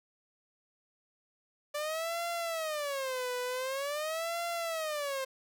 sawtooth tone with vibrato, 583 Hz, D5, 13 cents flat, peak -29 dBFS, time 1.74-5.25 s, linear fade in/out 10 ms, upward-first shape sine, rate 0.46 Hz, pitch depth 280 cents each way, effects none

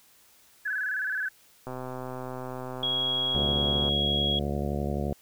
sine tone with vibrato, 1606 Hz, G6, 41 cents sharp, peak -27 dBFS, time 0.65-1.29 s, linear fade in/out 10 ms, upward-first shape square, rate 19 Hz, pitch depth 87 cents each way
click train, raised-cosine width 1 ms, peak -23 dBFS, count 285, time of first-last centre 1.67-3.889 s, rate 128 Hz
sine tone, 3312 Hz, G#7, 5 cents flat, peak -25 dBFS, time 2.83-4.39 s, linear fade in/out 2 ms
harmonic tone, 71.6 Hz, D2, 43 cents flat, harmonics 1 / 2 / 3 / 4 / 5 / 6 / 7 / 8 / 9 / 10, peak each -32 / -33 / -33 / -42 / -37 / -39 / -40 / -38 / -44 / -40 dBFS, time 3.35-5.13 s, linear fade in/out 0 ms
effects white hiss -59 dBFS RMS until 5.21 s

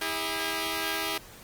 5% pulse tone pair together, 324.3 / 404.8 Hz, E4 / G#4, -28 / -44 cents, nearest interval major third, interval 384 cents, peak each -20 dBFS, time 0.01-1.18 s, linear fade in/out 5 ms, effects pink hiss -49 dBFS RMS until 1.43 s + Opus 24 kbps

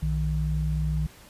sine tone pair together, 61.4 / 154.72 Hz, B1 / D#3, -9 / -9 cents, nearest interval octave + major third, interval 1600 cents, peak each -26 dBFS, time 0.02-1.07 s, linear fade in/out 10 ms, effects pink hiss -51 dBFS RMS until 1.29 s + resampled to 32000 Hz

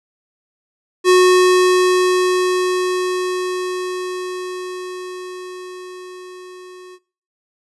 square tone with level ramp, 365.8 Hz, F#4, 20 cents flat, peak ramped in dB -8 to -37 dBFS, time 1.04-6.99 s, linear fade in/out 50 ms, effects noise-tail reverb RT60 0.4 s tail -22 dB re dry + resampled to 24000 Hz

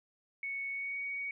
sine tone with pitch glide, 2217 to 2243 Hz, C#7 to C#7, 0 to +20 cents, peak -35 dBFS, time 0.43-1.31 s, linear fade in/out 2 ms, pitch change +20 cents, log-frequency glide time 0.71-0.99 s, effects none

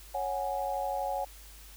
sine chord, C# suspended fourth, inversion none, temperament just, 554.4 / 739.2 / 831.5 Hz, C#5 / F#5 / G#5, 0 / -2 / +2 cents, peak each -35 / -34 / -34 dBFS, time 0.14-1.25 s, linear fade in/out 10 ms, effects added 50 Hz sine -50 dBFS peak until 1.76 s + white hiss -53 dBFS RMS until 1.76 s

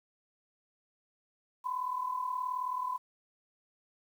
sine tone pair together, 1003.2 / 1042 Hz, B5 / C6, +27 / -7 cents, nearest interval minor second, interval 66 cents, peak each -33 / -38 dBFS, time 1.64-2.98 s, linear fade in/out 20 ms, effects 10-bit

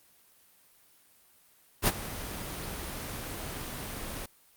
pink noise with ADSR envelope, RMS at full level -21 dBFS, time 1.82-4.26 s, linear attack 53 ms, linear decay 35 ms, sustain -17 dB, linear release 5 ms, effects white hiss -62 dBFS RMS until 4.56 s + Opus 32 kbps

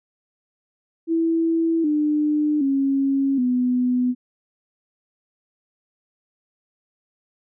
sine tone with pitch steps, 329 / 300 / 273.5 / 249.3 Hz, E4 / D4 / C#4 / B3, -3 / +37 / -23 / +16 cents, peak -17 dBFS, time 1.07-4.15 s, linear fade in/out 50 ms, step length 770 ms, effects none

